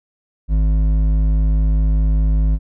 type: tone with hard clipping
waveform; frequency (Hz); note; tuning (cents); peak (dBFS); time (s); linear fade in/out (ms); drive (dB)
sine; 52.4; G#1; +16; -14; 0.48-2.59; 50; 8
effects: none